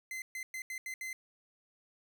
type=tone bursts at uneven times; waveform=45% pulse; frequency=2061 Hz; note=C7; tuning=27 cents flat; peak=-38 dBFS; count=6; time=0.11-0.22 / 0.35-0.43 / 0.54-0.62 / 0.7-0.78 / 0.86-0.94 / 1.01-1.13 s; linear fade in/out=2 ms; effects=none